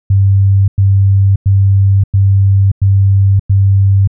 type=tone bursts; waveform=sine; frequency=98 Hz; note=G2; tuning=in tune; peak=-5 dBFS; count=6; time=0.1-4.075 s; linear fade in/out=5 ms; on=580 ms; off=99 ms; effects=none